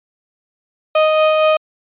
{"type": "tone with tremolo", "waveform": "35% pulse", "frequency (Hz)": 622.3, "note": "D#5", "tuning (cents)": 0, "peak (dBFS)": -8, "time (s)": [0.95, 1.57], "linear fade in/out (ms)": 5, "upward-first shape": "sine", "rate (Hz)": 4.3, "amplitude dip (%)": 25, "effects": ["resampled to 8000 Hz"]}